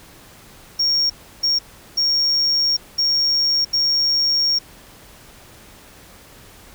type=tone bursts at uneven times; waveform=triangle; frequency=5550 Hz; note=F8; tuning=12 cents flat; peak=-14 dBFS; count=5; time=0.79-1.1 / 1.43-1.59 / 1.97-2.77 / 2.98-3.65 / 3.73-4.59 s; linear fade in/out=10 ms; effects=pink hiss -45 dBFS RMS until 6.74 s